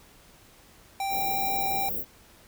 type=tone; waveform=square; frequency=784 Hz; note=G5; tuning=in tune; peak=-28 dBFS; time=1-1.89 s; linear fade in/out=2 ms
type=band-stop noise; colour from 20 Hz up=white; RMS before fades=-31 dBFS; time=1.09-2.05 s; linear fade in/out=50 ms; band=590 to 15000 Hz; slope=48 dB/octave
effects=pink hiss -55 dBFS RMS until 2.47 s